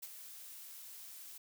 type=noise with ADSR envelope; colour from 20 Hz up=blue; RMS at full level=-44 dBFS; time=0.02-1.38 s; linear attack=13 ms; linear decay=34 ms; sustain=-7 dB; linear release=4 ms; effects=none